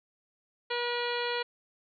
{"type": "harmonic tone with a mistuned harmonic", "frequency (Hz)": 481.3, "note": "B4", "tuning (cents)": -45, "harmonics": [1, 2, 3, 4, 5, 6, 7, 8, 9], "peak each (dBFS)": [-33, -36, -38, -39, -40, -41, -41, -42, -43], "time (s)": [0.7, 1.43], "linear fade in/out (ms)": 10, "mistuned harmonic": 8, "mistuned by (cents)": 67, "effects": []}